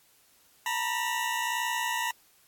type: tone pair together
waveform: 20% pulse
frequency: 908.4 / 970 Hz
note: A#5 / B5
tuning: -45 / -31 cents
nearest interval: minor second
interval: 114 cents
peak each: -27 / -25 dBFS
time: 0.66-2.11 s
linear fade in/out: 2 ms
effects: white hiss -62 dBFS RMS until 2.47 s + AAC 64 kbps